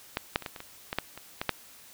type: clicks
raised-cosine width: 0.3 ms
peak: -12 / -8 / -24 / -18 / -24 / -24 / -15 / -10 / -25 / -14 / -8 dBFS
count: 11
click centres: 0.171 / 0.359 / 0.423 / 0.462 / 0.562 / 0.604 / 0.929 / 0.986 / 1.176 / 1.415 / 1.493 s
effects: white hiss -52 dBFS RMS until 1.93 s